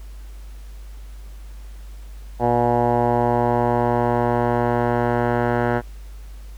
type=tone with low-pass filter sweep; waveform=10% pulse; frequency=120 Hz; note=B2; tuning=49 cents flat; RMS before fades=-19 dBFS; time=2.39-5.82 s; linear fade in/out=50 ms; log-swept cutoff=840 to 1300 Hz; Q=3.5; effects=added 50 Hz sine -34 dBFS peak until 6.57 s + pink hiss -52 dBFS RMS until 6.57 s